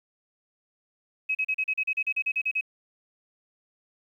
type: tone bursts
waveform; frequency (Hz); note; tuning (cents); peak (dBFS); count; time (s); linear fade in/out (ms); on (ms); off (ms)
sine; 2551; D#7; +43; -23; 14; 1.29-2.611; 10; 60; 37
effects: 10-bit